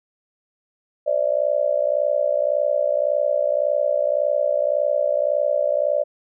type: tone with amplitude modulation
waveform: sine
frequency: 587.3 Hz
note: D5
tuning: in tune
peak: -13 dBFS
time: 1.06-6.04 s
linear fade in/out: 20 ms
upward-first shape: sine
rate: 61.8 Hz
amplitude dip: 95%
effects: none